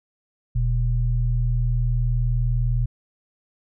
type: tone pair together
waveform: sine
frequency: 40.01 / 119.9 Hz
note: D#1 / A#2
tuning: +49 / +49 cents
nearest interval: octave + perfect fifth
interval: 1900 cents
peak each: -21 dBFS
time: 0.55-2.86 s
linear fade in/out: 10 ms
effects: none